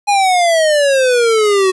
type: exponential sweep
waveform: square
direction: down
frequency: 830 to 370 Hz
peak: -10 dBFS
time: 0.07-1.72 s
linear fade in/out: 20 ms
effects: resampled to 24000 Hz + 8-bit